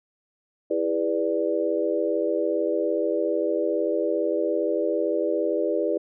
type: chord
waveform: sine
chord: E dominant seventh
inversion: none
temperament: equal with one note detuned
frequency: 329.6 / 407.2 / 493.9 / 587.3 Hz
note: E4 / G#4 / B4 / D5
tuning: 0 / -34 / 0 / 0 cents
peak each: -27 dBFS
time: 0.7-5.98 s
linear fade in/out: 10 ms
effects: none